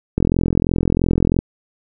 click train, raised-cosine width 3 ms, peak -3 dBFS, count 53, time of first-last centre 0.18-1.389 s, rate 43 Hz, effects none

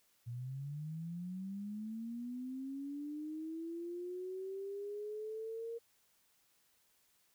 sine linear sweep, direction up, 116.1 to 466.2 Hz, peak -40 dBFS, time 0.26-5.79 s, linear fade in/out 20 ms, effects white hiss -73 dBFS RMS until 7.34 s

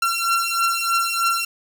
sawtooth beating tone pair, 1362 / 1365.2 Hz, F6 / F6, -44 / -40 cents, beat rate 3.2 Hz, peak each -18 / -18 dBFS, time 0.02-1.45 s, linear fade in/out 5 ms, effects none

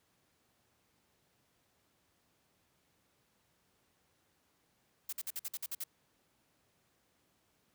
blue noise bursts, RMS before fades -39 dBFS, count 9, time 5.09-5.839 s, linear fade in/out 5 ms, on 37 ms, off 52 ms, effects pink hiss -74 dBFS RMS until 7.74 s + high-pass 80 Hz 12 dB/octave

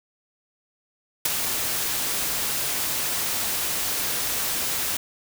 white noise with ADSR envelope, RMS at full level -19 dBFS, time 1.25-4.97 s, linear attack 6 ms, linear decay 13 ms, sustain -7 dB, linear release 3 ms, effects none

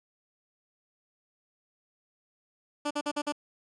15% pulse tone bursts, 293.7 Hz, D4, in tune, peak -22 dBFS, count 5, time 2.85-3.324 s, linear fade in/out 10 ms, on 58 ms, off 46 ms, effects resampled to 22050 Hz

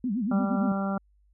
sine tone with vibrato, 224.1 Hz, A3, 32 cents sharp, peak -25 dBFS, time 0.04-0.72 s, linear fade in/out 2 ms, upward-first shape sine, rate 8.6 Hz, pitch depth 260 cents each way
harmonic tone, 196 Hz, G3, in tune, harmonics 1 / 2 / 3 / 4 / 5 / 6 / 7, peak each -27 / -42 / -35 / -36 / -45 / -40 / -37 dBFS, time 0.31-0.98 s, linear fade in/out 5 ms
effects added 50 Hz sine -60 dBFS peak until 1.33 s

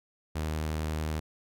sawtooth tone with vibrato, 77.78 Hz, D#2, in tune, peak -26 dBFS, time 0.35-1.2 s, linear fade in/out 10 ms, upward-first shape square, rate 11 Hz, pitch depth 8 cents each way, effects none

